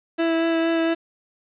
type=tone with vibrato; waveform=30% pulse; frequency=329.6 Hz; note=E4; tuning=in tune; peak=-16 dBFS; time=0.18-0.95 s; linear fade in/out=20 ms; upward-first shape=sine; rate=4.3 Hz; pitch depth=11 cents each way; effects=resampled to 8000 Hz + 8-bit